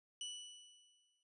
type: tone with exponential decay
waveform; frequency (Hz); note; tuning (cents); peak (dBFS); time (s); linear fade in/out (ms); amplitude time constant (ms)
sawtooth; 2960; F#7; 0; -38; 0.21-1.23; 2; 220
effects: resampled to 24000 Hz